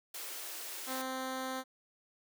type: high-pass noise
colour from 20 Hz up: white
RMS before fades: -43 dBFS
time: 0.14-1.02 s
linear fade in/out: 5 ms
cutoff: 300 Hz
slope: 96 dB/octave
type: tone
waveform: 10% pulse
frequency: 260.8 Hz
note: C4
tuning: 5 cents flat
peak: -28 dBFS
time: 0.86-1.64 s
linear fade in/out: 50 ms
effects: none